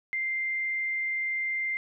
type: tone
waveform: sine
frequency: 2093 Hz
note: C7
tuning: in tune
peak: -27 dBFS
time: 0.13-1.77 s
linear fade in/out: 0 ms
effects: none